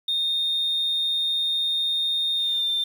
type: tone with pitch glide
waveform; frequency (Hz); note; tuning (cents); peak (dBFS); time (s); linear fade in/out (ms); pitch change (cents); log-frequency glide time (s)
sine; 3668 to 3586; A#7 to A7; -29 to +32; -20; 0.08-2.84; 5; -39; 2.35-2.7
effects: tanh soft clip ceiling -18 dBFS + 8-bit